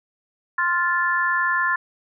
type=chord; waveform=sine; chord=F major; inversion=second; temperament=just; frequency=1047.7 / 1396.9 / 1746.1 Hz; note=C6 / F6 / A6; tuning=+2 / 0 / -14 cents; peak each=-23 / -25 / -21 dBFS; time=0.58-1.76 s; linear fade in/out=5 ms; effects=none